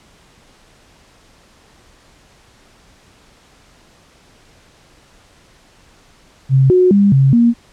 sine tone with pitch steps, 133.5 / 365.5 / 200.9 / 135.4 / 235.4 Hz, C3 / F#4 / G3 / C#3 / A#3, +35 / -21 / +43 / -40 / +17 cents, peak -7 dBFS, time 6.49-7.54 s, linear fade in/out 50 ms, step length 210 ms, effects pink hiss -49 dBFS RMS until 7.72 s + low-pass 8000 Hz 12 dB/octave

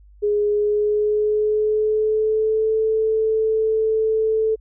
sine tone with pitch glide, 415.3 to 439.2 Hz, G#4 to A4, 0 to -3 cents, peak -16 dBFS, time 0.22-4.56 s, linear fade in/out 20 ms, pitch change +97 cents, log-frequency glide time 0.48-2.74 s, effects added 50 Hz sine -45 dBFS peak until 4.6 s

